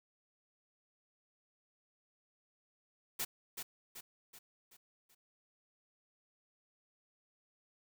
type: noise with echo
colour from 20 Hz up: white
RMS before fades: -37 dBFS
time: 3.19-3.25 s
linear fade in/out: 10 ms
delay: 380 ms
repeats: 5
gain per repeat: -6 dB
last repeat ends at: 5.15 s
effects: none